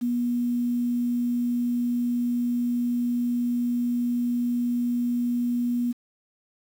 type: tone with quantisation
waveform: sine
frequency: 241.6 Hz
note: B3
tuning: 38 cents flat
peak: -22 dBFS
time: 0.01-5.93 s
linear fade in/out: 20 ms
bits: 8
effects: none